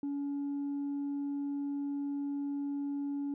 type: tone with tanh clipping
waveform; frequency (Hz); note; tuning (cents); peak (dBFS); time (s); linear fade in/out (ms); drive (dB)
triangle; 283.3; C#4; +38; -33; 0.03-3.34; 2; 6
effects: none